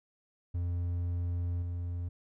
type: tone with level steps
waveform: triangle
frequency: 87.31 Hz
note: F2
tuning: in tune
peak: -28 / -31 dBFS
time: 0.54-2.09 s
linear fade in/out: 10 ms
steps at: 1.62 s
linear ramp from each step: 5 ms
effects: none